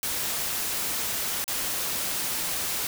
white noise with dropouts, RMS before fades -29 dBFS, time 0.03-2.87 s, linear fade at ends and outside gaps 1 ms, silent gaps 1.442-1.479 s, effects none

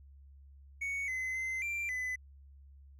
triangle tone with pitch steps, 2226 / 2043 / 2063 / 2362 / 2009 Hz, C#7 / C7 / C7 / D7 / B6, +7 / -42 / -25 / +9 / +29 cents, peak -32 dBFS, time 0.81-2.16 s, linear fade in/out 10 ms, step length 270 ms, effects added 69 Hz sine -53 dBFS peak until 2.99 s

